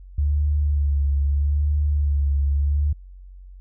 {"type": "tone with vibrato", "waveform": "sine", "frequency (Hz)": 72.1, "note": "D2", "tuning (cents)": -31, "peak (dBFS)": -17, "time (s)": [0.18, 2.93], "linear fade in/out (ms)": 5, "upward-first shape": "sine", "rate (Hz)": 0.79, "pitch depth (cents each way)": 43, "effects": ["added 46 Hz sine -39 dBFS peak until 3.6 s"]}